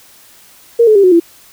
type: tone with pitch steps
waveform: sine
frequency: 467.2 / 430.9 / 397.4 / 366.6 / 338.1 Hz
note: A#4 / A4 / G4 / F#4 / E4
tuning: +4 / -36 / +24 / -16 / +44 cents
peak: -4 dBFS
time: 0.79-1.2 s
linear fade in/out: 10 ms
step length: 82 ms
effects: white hiss -43 dBFS RMS until 1.52 s